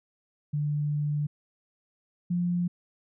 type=tone pair in turn; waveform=sine; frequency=147.7 / 175.65 Hz; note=D3 / F3; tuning=+10 / +10 cents; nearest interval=minor third; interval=300 cents; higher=second; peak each=-25 / -24 dBFS; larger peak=second; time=0.53-1.27 / 2.3-2.68 s; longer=first; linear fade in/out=10 ms; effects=none